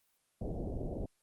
pink low-pass noise, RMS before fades -38 dBFS, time 0.41-1.06 s, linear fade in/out 5 ms, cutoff 680 Hz, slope 48 dB/octave, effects white hiss -75 dBFS RMS until 1.22 s + Opus 24 kbps

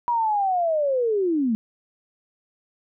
sine linear sweep, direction down, 970 to 210.8 Hz, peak -19 dBFS, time 0.08-1.55 s, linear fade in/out 0 ms, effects none

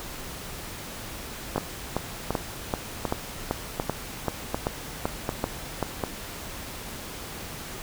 two click trains, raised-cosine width 1 ms, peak -10 / -11 dBFS, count 12 / 7, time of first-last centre 1.58-5.827 / 1.56-6.038 s, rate 2.59 / 1.34 Hz, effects pink hiss -38 dBFS RMS until 7.82 s

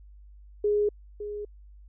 sine tone with echo, 415.3 Hz, G#4, in tune, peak -21 dBFS, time 0.64-0.89 s, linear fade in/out 5 ms, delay 560 ms, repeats 1, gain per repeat -11 dB, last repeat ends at 1.45 s, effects added 50 Hz sine -47 dBFS peak until 1.88 s

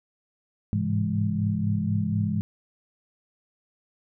sine tone cluster, 103.8 / 107.9 / 132.3 / 167.4 / 206.5 Hz, G#2 / A2 / C3 / E3 / G#3, 0 / -33 / +20 / +27 / -10 cents, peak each -27 / -32 / -35 / -29 / -27 dBFS, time 0.73-2.41 s, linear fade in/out 0 ms, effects none

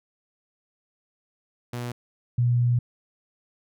sawtooth / sine tone pair in turn, 121.2 / 121.2 Hz, B2 / B2, -32 / -32 cents, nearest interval unison, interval 0 cents, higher neither, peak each -26 / -18 dBFS, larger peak second, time 1.73-1.92 / 2.38-2.79 s, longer second, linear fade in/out 5 ms, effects none

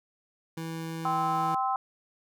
25% pulse tone, 163.3 Hz, E3, 16 cents flat, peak -30 dBFS, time 0.57-1.55 s, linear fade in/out 5 ms
harmonic tone, 260 Hz, C4, 11 cents flat, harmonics 3 / 4 / 5, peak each -28 / -30 / -32 dBFS, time 1.05-1.76 s, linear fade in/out 2 ms
effects none

